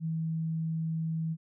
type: tone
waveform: sine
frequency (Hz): 161.6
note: E3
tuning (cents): -34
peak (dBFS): -29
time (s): 0-1.37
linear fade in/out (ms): 50
effects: none